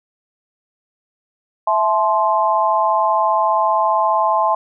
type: chord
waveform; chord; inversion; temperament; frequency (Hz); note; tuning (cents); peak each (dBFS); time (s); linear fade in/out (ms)
sine; A minor; second; equal with one note detuned; 659.3 / 861.4 / 1046.5; E5 / A5 / C6; 0 / -37 / 0; -19 / -17 / -17; 1.67-4.55; 5
effects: none